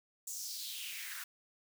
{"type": "noise with high-pass filter sweep", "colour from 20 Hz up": "white", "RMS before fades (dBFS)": -43, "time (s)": [0.27, 1.24], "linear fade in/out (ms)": 5, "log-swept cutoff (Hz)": [7300, 1400], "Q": 3.7, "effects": []}